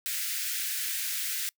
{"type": "high-pass noise", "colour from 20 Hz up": "white", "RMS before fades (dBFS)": -32, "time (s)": [0.06, 1.49], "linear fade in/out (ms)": 0, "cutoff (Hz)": 1500, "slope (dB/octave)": 48, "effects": ["noise-tail reverb RT60 0.1 s tail -25 dB re dry"]}